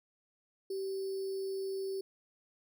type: tone with sample-and-hold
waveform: sine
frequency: 386.6 Hz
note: G4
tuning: 24 cents flat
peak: -34 dBFS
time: 0.7-2.01 s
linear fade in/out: 5 ms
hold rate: 4900 Hz
effects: none